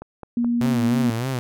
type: click train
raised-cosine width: 1 ms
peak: -21 dBFS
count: 4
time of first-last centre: 0.02-0.658 s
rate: 4.7 Hz
type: tone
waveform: sine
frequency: 237.9 Hz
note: A#3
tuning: 35 cents sharp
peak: -18 dBFS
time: 0.37-1.1 s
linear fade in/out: 2 ms
type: tone with vibrato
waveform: sawtooth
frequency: 122.7 Hz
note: B2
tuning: 11 cents flat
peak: -19 dBFS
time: 0.61-1.39 s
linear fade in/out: 0 ms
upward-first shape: sine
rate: 3.3 Hz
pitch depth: 150 cents each way
effects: none